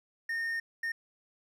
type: tone bursts at uneven times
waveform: triangle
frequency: 1833 Hz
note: A#6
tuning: 30 cents flat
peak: -29 dBFS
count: 2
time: 0.29-0.6 / 0.83-0.92 s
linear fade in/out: 5 ms
effects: none